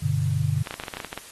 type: chord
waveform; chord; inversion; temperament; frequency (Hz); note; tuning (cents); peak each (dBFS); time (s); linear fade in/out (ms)
sine; G major; none; equal; 98 / 123.47 / 146.83; G2 / B2 / D3; 0 / 0 / 0; -26 / -26 / -24; 0.02-0.63; 10
type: clicks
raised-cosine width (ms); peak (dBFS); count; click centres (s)
0.3; -16; 12; 0.672 / 0.709 / 0.741 / 0.799 / 0.837 / 0.882 / 0.938 / 0.97 / 1.002 / 1.047 / 1.129 / 1.176
effects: white hiss -45 dBFS RMS until 1.31 s + AAC 32 kbps